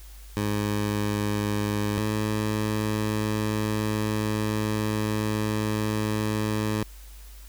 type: tone pair in turn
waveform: 15% pulse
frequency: 103.83 / 107.12 Hz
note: G#2 / A2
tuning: 0 / -46 cents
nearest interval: minor second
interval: 54 cents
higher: second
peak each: -18 dBFS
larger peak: neither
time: 0.37-1.98 / 1.98-6.83 s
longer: second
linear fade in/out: 0 ms
effects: added 50 Hz sine -42 dBFS peak until 7.48 s + white hiss -52 dBFS RMS until 7.48 s